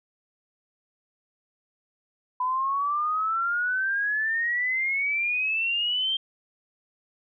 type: exponential sweep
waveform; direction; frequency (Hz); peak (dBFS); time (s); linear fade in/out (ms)
sine; up; 997 to 3182; -23; 2.4-6.17; 5
effects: none